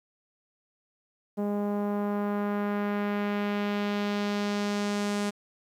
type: tone with low-pass filter sweep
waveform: sawtooth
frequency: 204.9 Hz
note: G#3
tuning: 23 cents flat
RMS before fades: -29 dBFS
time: 1.37-5.31 s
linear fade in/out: 20 ms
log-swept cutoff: 670 to 8900 Hz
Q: 1.1
effects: 10-bit